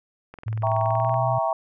click train, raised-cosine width 0.5 ms, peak -25 dBFS, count 18, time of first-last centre 0.34-1.142 s, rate 21.2 Hz
sine tone with pitch glide, 109.9 to 122.65 Hz, A2 to B2, -2 to -12 cents, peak -24 dBFS, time 0.46-1.39 s, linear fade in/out 10 ms, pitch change +190 cents, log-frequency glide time 0.84-1.18 s
sine chord, E diminished seventh, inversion none, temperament equal, 659.3 / 784 / 932.3 / 1108.7 Hz, E5 / G5 / Bb5 / Db6, 0 / 0 / 0 / 0 cents, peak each -24 / -27 / -27 / -29 dBFS, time 0.63-1.53 s, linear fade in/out 2 ms
effects none

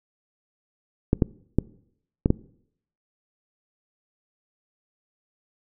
clicks, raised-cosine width 3 ms, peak -5 dBFS, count 5, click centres 1.131 / 1.222 / 1.586 / 2.259 / 2.304 s, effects noise-tail reverb RT60 0.7 s tail -22 dB re dry

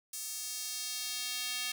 square tone with high-pass filter sweep, 248.3 Hz, B3, 9 cents sharp, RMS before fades -38 dBFS, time 0.13-1.72 s, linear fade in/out 5 ms, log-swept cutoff 7200 to 2900 Hz, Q 1.2, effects none

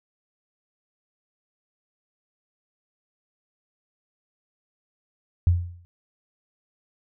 sine tone with exponential decay, 87.31 Hz, F2, in tune, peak -12 dBFS, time 5.47-5.85 s, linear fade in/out 0 ms, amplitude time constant 82 ms, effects none

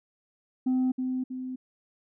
sine tone with echo, 256.6 Hz, C4, 34 cents flat, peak -20 dBFS, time 0.66-0.92 s, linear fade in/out 10 ms, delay 320 ms, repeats 2, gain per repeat -6 dB, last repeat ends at 1.56 s, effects tanh soft clip ceiling -21 dBFS

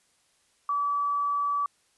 sine tone, 1150 Hz, D6, 37 cents flat, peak -24 dBFS, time 0.69-1.66 s, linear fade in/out 2 ms, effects white hiss -67 dBFS RMS until 1.97 s + resampled to 24000 Hz

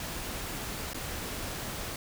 pink noise with dropouts, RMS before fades -37 dBFS, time 0-1.96 s, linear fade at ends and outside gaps 2 ms, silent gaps 0.934-0.944 s, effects none

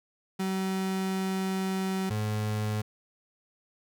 35% pulse tone pair in turn, 190 / 106.63 Hz, F#3 / G#2, +46 / +46 cents, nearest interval minor seventh, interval 1000 cents, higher first, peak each -26 dBFS, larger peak neither, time 0.39-2.1 / 2.1-2.82 s, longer first, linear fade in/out 10 ms, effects none

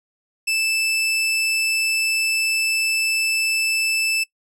sawtooth tone, 2637 Hz, E7, in tune, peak -15 dBFS, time 0.47-4.24 s, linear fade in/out 10 ms, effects noise-tail reverb RT60 0.1 s tail -22 dB re dry + low-pass 12000 Hz 12 dB/octave

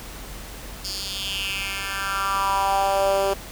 10% pulse tone with high-pass filter sweep, 196 Hz, G3, in tune, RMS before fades -24 dBFS, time 0.84-3.34 s, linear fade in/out 10 ms, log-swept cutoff 4900 to 450 Hz, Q 3.9, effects added 46 Hz sine -39 dBFS peak until 3.51 s + pink hiss -39 dBFS RMS until 3.51 s

